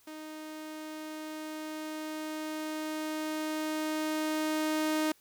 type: tone with level ramp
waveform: sawtooth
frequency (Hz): 310.3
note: D#4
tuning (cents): -5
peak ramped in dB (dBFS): -38 to -23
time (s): 0.07-5.12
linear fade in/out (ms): 5
effects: white hiss -64 dBFS RMS until 5.2 s